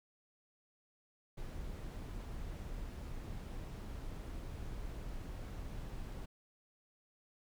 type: noise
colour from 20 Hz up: brown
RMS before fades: -44 dBFS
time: 1.37-6.26 s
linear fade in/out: 10 ms
effects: none